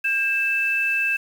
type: tone pair together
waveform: sine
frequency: 1604.5 / 2637 Hz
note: G6 / E7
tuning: +40 / 0 cents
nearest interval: major sixth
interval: 860 cents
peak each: -25 / -20 dBFS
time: 0.04-1.17 s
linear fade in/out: 10 ms
effects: 7-bit